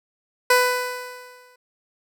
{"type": "tone with exponential decay", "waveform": "15% pulse", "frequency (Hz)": 498.3, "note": "B4", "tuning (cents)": 15, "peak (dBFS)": -6, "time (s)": [0.5, 1.56], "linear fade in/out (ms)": 5, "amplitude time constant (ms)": 230, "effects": []}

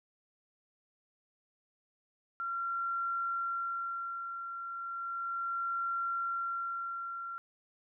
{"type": "tone with tremolo", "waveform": "sine", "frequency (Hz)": 1371, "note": "F6", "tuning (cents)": -32, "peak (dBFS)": -31, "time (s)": [2.4, 7.38], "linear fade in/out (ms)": 0, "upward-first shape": "sine", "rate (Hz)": 0.35, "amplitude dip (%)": 55, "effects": []}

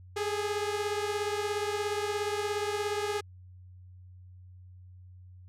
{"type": "beating tone pair", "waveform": "sawtooth", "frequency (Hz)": [410.5, 427.5], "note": ["G#4", "A4"], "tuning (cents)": [-20, -50], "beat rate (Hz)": 17, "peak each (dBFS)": [-27, -31], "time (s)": [0.16, 3.21], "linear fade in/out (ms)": 10, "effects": ["added 91 Hz sine -48 dBFS peak until 5.48 s", "low-pass 10000 Hz 12 dB/octave"]}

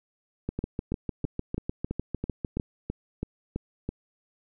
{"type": "two click trains", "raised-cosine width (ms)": 3, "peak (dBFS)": [-17, -16], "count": [11, 15], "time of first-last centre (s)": [[0.59, 3.89], [0.49, 2.598]], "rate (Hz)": [3.03, 6.64], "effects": []}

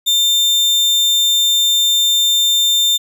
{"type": "tone", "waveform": "35% pulse", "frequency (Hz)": 3600, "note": "A7", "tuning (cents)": 39, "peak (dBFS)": -9, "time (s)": [0.06, 2.98], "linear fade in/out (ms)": 20, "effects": []}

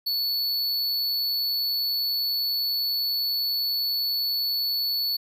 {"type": "tone", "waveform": "square", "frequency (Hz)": 4435, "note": "C#8", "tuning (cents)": 0, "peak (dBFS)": -24, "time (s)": [0.06, 5.17], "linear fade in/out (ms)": 10, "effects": []}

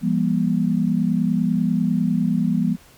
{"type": "tone cluster", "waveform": "sine", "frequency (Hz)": [170.3, 200.2, 240.7], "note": ["F3", "G3", "B3"], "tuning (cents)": [-43, 37, -44], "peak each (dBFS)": -21, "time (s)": [0.01, 2.77], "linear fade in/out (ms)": 50, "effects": ["pink hiss -50 dBFS RMS until 2.97 s", "MP3 96 kbps"]}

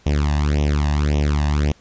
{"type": "tone with flanger", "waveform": "sawtooth", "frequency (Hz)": 73.42, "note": "D2", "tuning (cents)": 0, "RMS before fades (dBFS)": -18, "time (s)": [0.06, 1.72], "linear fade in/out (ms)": 5, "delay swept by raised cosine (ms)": [0.33, 1.12], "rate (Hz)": 1.8, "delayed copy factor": 1, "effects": ["pink hiss -53 dBFS RMS until 1.8 s", "resampled to 16000 Hz"]}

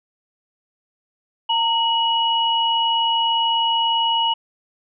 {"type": "tone pair together", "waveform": "sine", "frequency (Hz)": [918.2, 2915], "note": ["A#5", "F#7"], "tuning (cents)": [-26, -26], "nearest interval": "octave + minor sixth", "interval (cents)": 2000, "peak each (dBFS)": -19, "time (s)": [1.49, 4.34], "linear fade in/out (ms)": 10, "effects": []}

